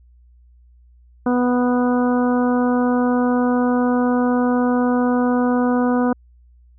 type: harmonic tone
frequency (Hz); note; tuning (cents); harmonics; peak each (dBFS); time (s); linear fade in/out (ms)
246.9; B3; 0; 1 / 2 / 3 / 4 / 5 / 6; -16 / -22 / -26 / -28 / -30 / -32; 1.26-6.13; 5
effects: added 60 Hz sine -47 dBFS peak until 6.78 s